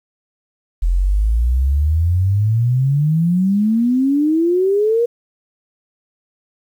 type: exponential sweep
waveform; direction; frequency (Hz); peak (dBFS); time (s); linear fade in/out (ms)
sine; up; 41.45 to 481.4; -12; 0.82-5.06; 10
effects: 8-bit